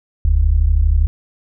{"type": "tone pair together", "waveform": "sine", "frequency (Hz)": [42.32, 74.9], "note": ["E1", "D2"], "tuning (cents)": [46, 35], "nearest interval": "minor seventh", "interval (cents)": 989, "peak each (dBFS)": -13, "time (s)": [0.25, 1.07], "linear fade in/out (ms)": 0, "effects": []}